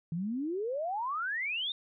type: exponential sweep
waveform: sine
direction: up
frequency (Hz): 157.5 to 3729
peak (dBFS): -31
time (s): 0.12-1.72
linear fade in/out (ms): 2
effects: none